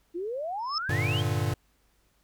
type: exponential sweep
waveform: sine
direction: up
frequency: 328 to 3308 Hz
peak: -30 dBFS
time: 0.14-1.22 s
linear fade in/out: 20 ms
type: tone with exponential growth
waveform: sine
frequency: 5220 Hz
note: E8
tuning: 18 cents flat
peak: -24 dBFS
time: 0.59-0.78 s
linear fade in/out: 1 ms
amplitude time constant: 40 ms
type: chord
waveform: square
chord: G minor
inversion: none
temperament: equal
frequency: 98 / 116.54 / 146.83 Hz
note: G2 / Bb2 / D3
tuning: 0 / 0 / 0 cents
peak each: -30 / -30 / -32 dBFS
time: 0.89-1.54 s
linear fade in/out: 5 ms
effects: added 50 Hz sine -69 dBFS peak until 2.23 s + pink hiss -69 dBFS RMS until 2.23 s